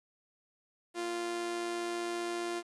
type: tone with amplitude modulation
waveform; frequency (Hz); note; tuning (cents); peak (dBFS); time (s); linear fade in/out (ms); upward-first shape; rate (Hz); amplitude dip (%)
sawtooth; 347.6; F4; -8; -28; 0.94-2.63; 50; sine; 115; 40
effects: resampled to 24000 Hz + 10-bit